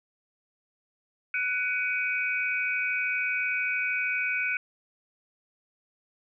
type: tone cluster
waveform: sine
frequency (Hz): 1487 / 2268 / 2501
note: F#6 / C#7 / D#7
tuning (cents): +8 / +39 / +8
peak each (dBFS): -30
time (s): 1.34-4.57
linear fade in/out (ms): 2
effects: none